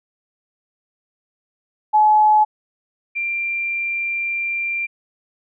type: tone pair in turn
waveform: sine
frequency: 853 / 2373 Hz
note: G#5 / D7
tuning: +46 / +17 cents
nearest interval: octave + tritone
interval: 1771 cents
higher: second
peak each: -10 / -20 dBFS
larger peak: first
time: 1.93-2.45 / 3.15-4.87 s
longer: second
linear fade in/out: 20 ms
effects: none